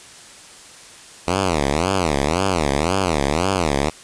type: tone with vibrato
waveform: 5% pulse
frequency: 82 Hz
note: E2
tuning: 9 cents flat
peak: -6 dBFS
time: 1.27-3.9 s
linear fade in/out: 10 ms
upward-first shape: sine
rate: 1.9 Hz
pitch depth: 300 cents each way
effects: white hiss -42 dBFS RMS until 4.03 s + resampled to 22050 Hz